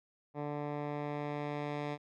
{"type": "tone with low-pass filter sweep", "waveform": "10% pulse", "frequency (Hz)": 146.83, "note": "D3", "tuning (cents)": 0, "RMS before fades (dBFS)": -38, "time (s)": [0.34, 1.98], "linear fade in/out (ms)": 50, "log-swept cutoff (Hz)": [1200, 3400], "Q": 0.73, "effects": []}